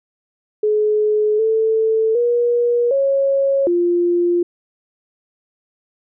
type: tone with pitch steps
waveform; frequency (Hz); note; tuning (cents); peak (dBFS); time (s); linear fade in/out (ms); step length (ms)
sine; 424.8 / 442.7 / 478.8 / 549 / 348.7; G#4 / A4 / A#4 / C#5 / F4; +39 / +11 / +46 / -17 / -3; -13; 0.63-4.43; 5; 760
effects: none